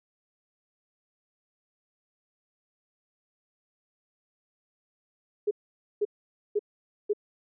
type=tone bursts; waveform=sine; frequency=415.3 Hz; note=G#4; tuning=in tune; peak=-22 dBFS; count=4; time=5.47-7.134 s; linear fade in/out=10 ms; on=41 ms; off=500 ms; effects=none